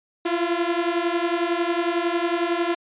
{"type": "beating tone pair", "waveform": "sawtooth", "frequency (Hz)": [337.5, 348.5], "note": ["E4", "F4"], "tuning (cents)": [41, -4], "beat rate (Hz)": 11, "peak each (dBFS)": -20, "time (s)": [0.25, 2.75], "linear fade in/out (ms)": 10, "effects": ["resampled to 8000 Hz"]}